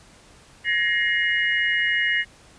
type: tone cluster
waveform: sine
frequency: 1704 / 1882 / 2125 / 2894 Hz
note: G#6 / A#6 / C7 / F#7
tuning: +44 / +16 / +26 / -39 cents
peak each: -28 / -22 / -24 / -28 dBFS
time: 0.64-2.25 s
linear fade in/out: 50 ms
effects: pink hiss -51 dBFS RMS until 2.58 s + resampled to 22050 Hz